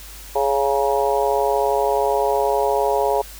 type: harmonic tone with a mistuned harmonic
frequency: 139.4 Hz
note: C#3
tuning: 10 cents sharp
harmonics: 3 / 4 / 5 / 6 / 7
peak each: -21 / -22 / -23 / -24 / -24 dBFS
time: 0.35-3.22 s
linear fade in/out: 10 ms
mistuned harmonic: 7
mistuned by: -41 cents
effects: added 50 Hz sine -39 dBFS peak until 3.39 s + white hiss -40 dBFS RMS until 3.39 s